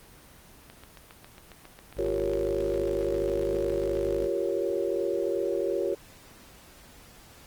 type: click train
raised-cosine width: 0.3 ms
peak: -29 dBFS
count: 25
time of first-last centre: 0.7-3.97 s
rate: 7.34 Hz
type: tone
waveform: sawtooth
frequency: 51.91 Hz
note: G#1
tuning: in tune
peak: -32 dBFS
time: 1.94-4.29 s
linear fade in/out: 50 ms
type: chord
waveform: sine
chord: G half-diminished seventh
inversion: third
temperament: equal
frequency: 349.2 / 392 / 466.2 / 554.4 Hz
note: F4 / G4 / Bb4 / Db5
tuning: 0 / 0 / 0 / 0 cents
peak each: -31 / -30 / -32 / -31 dBFS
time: 1.98-5.95 s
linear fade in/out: 10 ms
effects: pink hiss -52 dBFS RMS until 7.46 s + Opus 24 kbps